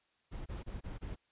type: noise bursts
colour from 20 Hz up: brown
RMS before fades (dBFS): -42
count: 5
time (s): 0.31-1.16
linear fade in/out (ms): 20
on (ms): 150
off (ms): 25
effects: white hiss -75 dBFS RMS until 1.31 s + resampled to 8000 Hz